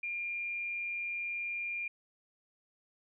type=tone with amplitude modulation; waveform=sine; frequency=2400 Hz; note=D7; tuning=37 cents sharp; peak=-33 dBFS; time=0.03-1.88 s; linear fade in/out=5 ms; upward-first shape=sine; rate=181 Hz; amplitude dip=25%; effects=none